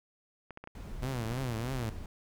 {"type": "clicks", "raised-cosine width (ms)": 0.5, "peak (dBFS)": -29, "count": 6, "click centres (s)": [0.507, 0.574, 0.64, 0.674, 1.323, 1.379]}
{"type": "noise", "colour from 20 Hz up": "brown", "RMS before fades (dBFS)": -42, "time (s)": [0.75, 2.06], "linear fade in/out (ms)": 2}
{"type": "tone with vibrato", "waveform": "sawtooth", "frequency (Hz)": 121.7, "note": "B2", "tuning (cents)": -25, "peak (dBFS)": -29, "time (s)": [1.02, 1.9], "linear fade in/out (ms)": 10, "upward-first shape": "triangle", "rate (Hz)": 3.2, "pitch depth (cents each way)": 200}
{"effects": []}